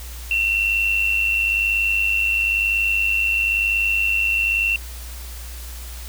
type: tone with amplitude modulation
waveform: sine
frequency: 2714 Hz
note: E7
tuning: 50 cents sharp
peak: -14 dBFS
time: 0.31-4.76 s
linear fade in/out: 2 ms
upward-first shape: sine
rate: 101 Hz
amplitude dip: 60%
effects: added 60 Hz sine -32 dBFS peak until 6.08 s + white hiss -39 dBFS RMS until 6.08 s